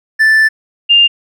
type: tone pair in turn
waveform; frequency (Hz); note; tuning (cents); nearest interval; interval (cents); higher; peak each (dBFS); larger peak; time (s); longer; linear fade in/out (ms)
triangle / sine; 1761 / 2803; A6 / F7; +1 / +6; minor sixth; 805; second; -4; neither; 0.19-0.49 / 0.89-1.08; first; 20
effects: none